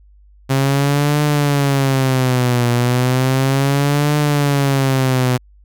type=tone with vibrato; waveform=sawtooth; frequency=133.8 Hz; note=C3; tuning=39 cents sharp; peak=-9 dBFS; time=0.49-5.38 s; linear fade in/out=20 ms; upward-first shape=triangle; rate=0.34 Hz; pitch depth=190 cents each way; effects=added 50 Hz sine -44 dBFS peak until 5.64 s